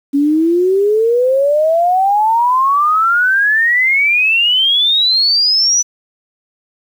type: exponential sweep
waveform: sine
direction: up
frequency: 276.8 to 6000 Hz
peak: -9 dBFS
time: 0.13-5.83 s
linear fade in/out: 20 ms
effects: 7-bit